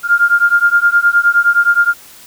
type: beating tone pair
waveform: sine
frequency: 1400 / 1409.6 Hz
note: F6 / F6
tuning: +4 / +16 cents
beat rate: 9.6 Hz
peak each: -11 dBFS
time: 0.03-1.94 s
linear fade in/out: 50 ms
effects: white hiss -39 dBFS RMS until 2.26 s